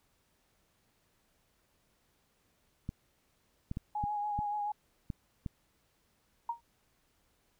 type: clicks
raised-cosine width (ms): 5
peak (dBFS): -24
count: 7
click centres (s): 2.891 / 3.714 / 3.771 / 4.039 / 4.39 / 5.102 / 5.462
type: tone with vibrato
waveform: sine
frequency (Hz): 830.6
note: G#5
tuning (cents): 0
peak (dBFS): -32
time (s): 3.95-4.72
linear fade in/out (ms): 5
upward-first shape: sine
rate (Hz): 7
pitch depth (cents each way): 25
type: tone with exponential decay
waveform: sine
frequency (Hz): 936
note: A#5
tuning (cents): +7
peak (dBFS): -28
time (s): 6.49-6.61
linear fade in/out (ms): 5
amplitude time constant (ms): 25
effects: pink hiss -73 dBFS RMS until 7.59 s